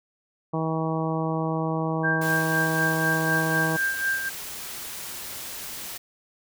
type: harmonic tone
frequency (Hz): 160.4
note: E3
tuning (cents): -47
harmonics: 1 / 2 / 3 / 4 / 5 / 6 / 7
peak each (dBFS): -27 / -30 / -32 / -33 / -34 / -35 / -35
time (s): 0.53-3.77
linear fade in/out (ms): 10
type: tone with tremolo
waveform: sine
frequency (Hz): 1585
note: G6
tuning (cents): +19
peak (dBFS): -21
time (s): 2.03-4.3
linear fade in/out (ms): 20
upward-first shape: sine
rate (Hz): 4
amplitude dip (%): 60
type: noise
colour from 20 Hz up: white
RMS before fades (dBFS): -36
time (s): 2.21-5.98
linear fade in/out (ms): 10
effects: none